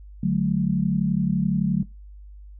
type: chord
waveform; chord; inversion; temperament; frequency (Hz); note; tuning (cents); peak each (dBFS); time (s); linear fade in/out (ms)
sine; D major; none; equal with one note detuned; 146.83 / 185 / 216.7; D3 / F#3 / A3; 0 / 0 / -26; -25 / -21 / -25; 0.23-1.83; 5
effects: noise-tail reverb RT60 0.2 s tail -20 dB re dry + added 50 Hz sine -40 dBFS peak until 2.59 s